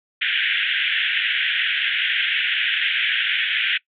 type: band-pass noise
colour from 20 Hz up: white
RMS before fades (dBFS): -21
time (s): 0.21-3.78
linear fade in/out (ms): 10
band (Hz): 1500 to 3400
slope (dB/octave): 96
effects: noise-tail reverb RT60 0.1 s tail -22 dB re dry + MP3 96 kbps